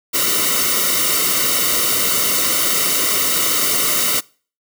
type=noise with comb filter; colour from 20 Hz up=white; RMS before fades=-17 dBFS; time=0.13-4.21 s; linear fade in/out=20 ms; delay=1.2 ms; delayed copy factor=-0.85; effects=noise-tail reverb RT60 0.4 s tail -24 dB re dry